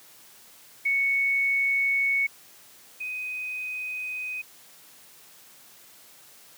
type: tone pair in turn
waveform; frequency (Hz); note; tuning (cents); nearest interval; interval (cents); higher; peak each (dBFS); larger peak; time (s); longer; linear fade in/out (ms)
sine; 2217 / 2505; C#7 / D#7; 0 / +11; major second; 211; second; -21 / -30; first; 0.85-2.27 / 3-4.42; neither; 10
effects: white hiss -52 dBFS RMS until 6.57 s + high-pass 100 Hz 12 dB/octave